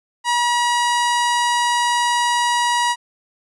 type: tone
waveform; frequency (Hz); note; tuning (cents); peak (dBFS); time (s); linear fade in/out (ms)
sawtooth; 961; B5; -48; -12; 0.24-2.96; 50
effects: resampled to 24000 Hz